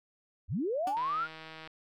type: linear sweep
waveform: sine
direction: up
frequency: 54.6 to 1461 Hz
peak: -29 dBFS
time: 0.48-1.28 s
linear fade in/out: 50 ms
type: tone with exponential decay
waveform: 15% pulse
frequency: 291.9 Hz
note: D4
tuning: 10 cents flat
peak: -29 dBFS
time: 0.87-1.03 s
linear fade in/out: 1 ms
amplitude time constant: 34 ms
type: click train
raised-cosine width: 0.3 ms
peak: -30 dBFS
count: 113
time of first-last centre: 0.97-1.674 s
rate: 159 Hz
effects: none